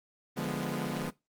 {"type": "chord", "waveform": "sawtooth", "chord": "D diminished seventh", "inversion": "none", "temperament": "equal", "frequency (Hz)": [146.83, 174.61, 207.7, 246.9], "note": ["D3", "F3", "Ab3", "Cb4"], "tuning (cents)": [0, 0, 0, 0], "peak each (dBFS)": -33, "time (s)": [0.36, 1.11], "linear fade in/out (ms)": 20, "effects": ["noise-tail reverb RT60 0.2 s tail -19 dB re dry", "Opus 24 kbps"]}